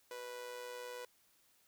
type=tone with amplitude modulation; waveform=sawtooth; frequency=493 Hz; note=B4; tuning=3 cents flat; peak=-38 dBFS; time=0.11-1.05 s; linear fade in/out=2 ms; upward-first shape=sine; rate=119 Hz; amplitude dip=55%; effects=white hiss -71 dBFS RMS until 1.67 s